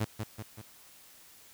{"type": "tone with echo", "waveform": "sawtooth", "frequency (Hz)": 108.2, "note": "A2", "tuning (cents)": -29, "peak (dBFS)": -24, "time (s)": [0, 0.05], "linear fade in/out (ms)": 10, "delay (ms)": 190, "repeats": 3, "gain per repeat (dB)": -5, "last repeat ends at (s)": 0.62, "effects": ["white hiss -56 dBFS RMS until 1.53 s"]}